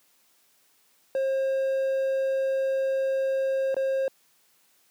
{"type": "tone with dropouts", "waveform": "triangle", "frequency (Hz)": 535, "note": "C5", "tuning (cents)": 38, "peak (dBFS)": -21, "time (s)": [1.15, 4.08], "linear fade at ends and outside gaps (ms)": 1, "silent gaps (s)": [3.744, 3.766], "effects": ["white hiss -64 dBFS RMS until 4.9 s", "high-pass 150 Hz 12 dB/octave"]}